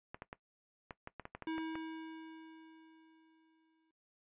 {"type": "clicks", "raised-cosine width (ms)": 0.5, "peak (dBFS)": -29, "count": 11, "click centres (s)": [0.145, 0.221, 0.329, 0.908, 1.074, 1.197, 1.254, 1.35, 1.423, 1.581, 1.755]}
{"type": "tone with exponential decay", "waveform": "square", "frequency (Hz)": 321, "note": "E4", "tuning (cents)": -46, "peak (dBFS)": -36, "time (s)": [1.47, 3.91], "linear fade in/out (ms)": 2, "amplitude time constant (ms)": 530}
{"effects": ["noise-tail reverb RT60 0.1 s tail -17 dB re dry", "resampled to 8000 Hz"]}